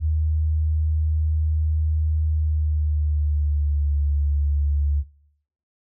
sine tone with pitch glide, 77.78 to 72.15 Hz, D#2 to D2, 0 to -30 cents, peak -18 dBFS, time 0-5.04 s, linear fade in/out 50 ms, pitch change -130 cents, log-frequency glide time 2.28-3.96 s, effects noise-tail reverb RT60 0.7 s tail -20 dB re dry

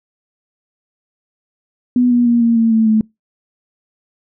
sine tone with pitch steps, 246.9 / 241.8 / 236.8 / 232 / 227.2 / 222.5 / 217.9 Hz, B3 / B3 / A#3 / A#3 / A#3 / A3 / A3, 0 / -36 / +27 / -8 / -44 / +20 / -17 cents, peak -9 dBFS, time 1.96-3.01 s, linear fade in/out 2 ms, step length 150 ms, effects noise-tail reverb RT60 0.2 s tail -26 dB re dry

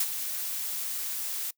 blue noise with ADSR envelope, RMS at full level -24 dBFS, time 0-1.51 s, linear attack 5 ms, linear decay 46 ms, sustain -9 dB, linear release 8 ms, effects noise-tail reverb RT60 0.1 s tail -23 dB re dry

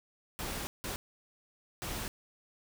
pink noise bursts at uneven times, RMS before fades -38 dBFS, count 3, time 0.39-0.67 / 0.84-0.96 / 1.82-2.08 s, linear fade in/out 0 ms, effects none

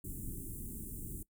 pink band-stop noise, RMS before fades -43 dBFS, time 0.04-1.23 s, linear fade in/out 5 ms, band 360 to 8100 Hz, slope 48 dB/octave, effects noise-tail reverb RT60 0.1 s tail -21 dB re dry

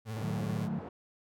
35% pulse tone with vibrato, 110 Hz, A2, in tune, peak -34 dBFS, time 0.05-0.69 s, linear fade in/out 50 ms, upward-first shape triangle, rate 18 Hz, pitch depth 78 cents each way
pink band-pass noise, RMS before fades -44 dBFS, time 0.16-0.89 s, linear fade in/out 5 ms, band 130 to 910 Hz, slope 12 dB/octave
sine chord, D# diminished, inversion none, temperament equal with one note detuned, 152.8 / 185 / 220 Hz, D#3 / F#3 / A3, -31 / 0 / 0 cents, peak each -36 dBFS, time 0.22-0.79 s, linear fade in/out 5 ms
effects none

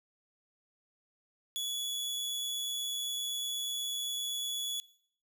sawtooth tone with amplitude modulation, 3399 Hz, G#7, 39 cents sharp, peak -29 dBFS, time 1.56-4.8 s, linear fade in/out 0 ms, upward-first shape sine, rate 128 Hz, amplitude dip 30%, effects noise-tail reverb RT60 0.6 s tail -20 dB re dry

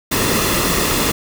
pink noise with comb filter, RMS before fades -17 dBFS, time 0.11-1.12 s, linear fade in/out 10 ms, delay 1.3 ms, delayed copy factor -0.5, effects none

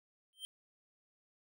square tone with exponential growth, 3136 Hz, G7, in tune, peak -39 dBFS, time 0.33-0.45 s, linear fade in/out 0 ms, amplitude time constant 25 ms, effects none

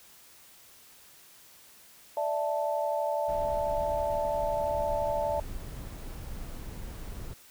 sine chord, D suspended second, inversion none, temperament equal, 587.3 / 659.3 / 880 Hz, D5 / E5 / A5, 0 / 0 / 0 cents, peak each -30 / -32 / -32 dBFS, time 2.17-5.4 s, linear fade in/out 2 ms
brown noise, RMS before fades -39 dBFS, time 3.28-7.34 s, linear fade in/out 10 ms
effects white hiss -55 dBFS RMS until 7.5 s

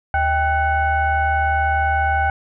sine tone with frequency modulation, 786 Hz, G5, 4 cents sharp, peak -15 dBFS, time 0.14-2.3 s, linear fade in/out 2 ms, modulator 709 Hz, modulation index 1.1, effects none

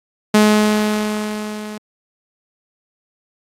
sawtooth tone with level ramp, 212.1 Hz, G#3, 37 cents sharp, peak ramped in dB -4 to -24 dBFS, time 0.34-1.78 s, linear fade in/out 5 ms, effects low-pass 12000 Hz 12 dB/octave + AAC 64 kbps

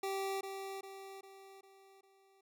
25% pulse tone with echo, 389 Hz, G4, 13 cents flat, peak -32 dBFS, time 0.03-0.41 s, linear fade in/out 5 ms, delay 400 ms, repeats 5, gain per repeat -6 dB, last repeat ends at 2.41 s, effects none

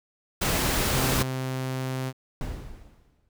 pink noise, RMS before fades -25 dBFS, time 0.41-1.23 s, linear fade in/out 10 ms
sawtooth tone, 130.4 Hz, C3, 5 cents flat, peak -24 dBFS, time 0.91-2.13 s, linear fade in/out 50 ms
brown noise with exponential decay, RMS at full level -29 dBFS, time 2.41-3.29 s, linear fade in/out 1 ms, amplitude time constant 190 ms
effects none

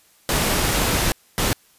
pink noise bursts at uneven times, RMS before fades -20 dBFS, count 2, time 0.29-1.12 / 1.38-1.53 s, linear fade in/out 0 ms, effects white hiss -56 dBFS RMS until 1.78 s + resampled to 32000 Hz

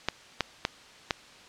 clicks, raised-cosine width 0.2 ms, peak -7 dBFS, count 4, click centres 0.086 / 0.407 / 0.651 / 1.108 s, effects white hiss -51 dBFS RMS until 1.48 s + low-pass 5000 Hz 12 dB/octave

